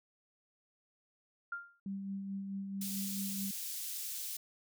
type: tone with exponential decay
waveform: sine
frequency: 1396.9 Hz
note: F6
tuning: in tune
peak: -34 dBFS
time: 1.52-1.8 s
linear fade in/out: 5 ms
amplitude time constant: 59 ms
type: tone with tremolo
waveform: sine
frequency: 196 Hz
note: G3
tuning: in tune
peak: -36 dBFS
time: 1.86-3.51 s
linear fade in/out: 2 ms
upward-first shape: sine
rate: 4.6 Hz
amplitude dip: 35%
type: high-pass noise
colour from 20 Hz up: white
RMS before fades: -41 dBFS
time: 2.81-4.37 s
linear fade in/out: 5 ms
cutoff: 4000 Hz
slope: 12 dB/octave
effects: none